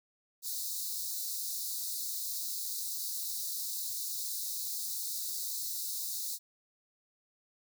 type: high-pass noise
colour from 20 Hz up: white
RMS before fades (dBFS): -37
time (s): 0.42-6.39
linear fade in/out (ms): 50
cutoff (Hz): 3800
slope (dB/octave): 96
effects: none